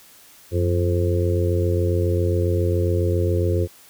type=harmonic tone with a mistuned harmonic; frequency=87.31 Hz; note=F2; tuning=in tune; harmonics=1 / 2 / 3 / 4 / 5 / 6; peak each=-19 / -32 / -34 / -25 / -26 / -28 dBFS; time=0.51-3.68 s; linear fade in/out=50 ms; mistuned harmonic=1; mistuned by=+80 cents; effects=white hiss -49 dBFS RMS until 3.89 s